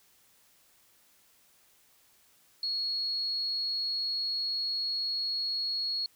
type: tone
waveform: sine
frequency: 4326 Hz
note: C#8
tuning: 43 cents flat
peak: -29 dBFS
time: 2.63-6.06 s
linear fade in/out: 2 ms
effects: white hiss -64 dBFS RMS until 6.15 s